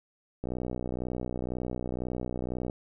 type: click train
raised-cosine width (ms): 2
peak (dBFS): -20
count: 141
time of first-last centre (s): 0.44-2.698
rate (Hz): 62
effects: none